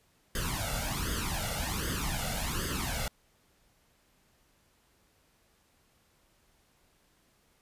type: noise with flanger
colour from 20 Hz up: pink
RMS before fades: -33 dBFS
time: 0.35-3.08 s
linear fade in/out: 2 ms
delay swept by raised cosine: 0.61 to 1.46 ms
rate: 1.3 Hz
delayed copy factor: +0.8
effects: pink hiss -68 dBFS RMS until 7.61 s + resampled to 32000 Hz